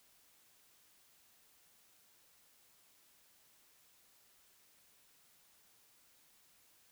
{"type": "silence", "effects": ["white hiss -68 dBFS RMS until 6.91 s"]}